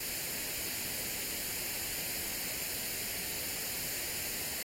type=noise with comb filter; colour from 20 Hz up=white; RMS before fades=-37 dBFS; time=0-4.63 s; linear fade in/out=5 ms; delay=0.42 ms; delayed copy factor=+0.6; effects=AAC 48 kbps